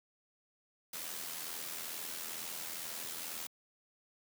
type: noise with amplitude modulation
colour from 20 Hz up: white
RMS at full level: -40 dBFS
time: 0.93-3.47 s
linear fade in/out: 5 ms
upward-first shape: sine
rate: 82.2 Hz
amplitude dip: 50%
effects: high-pass 150 Hz 12 dB/octave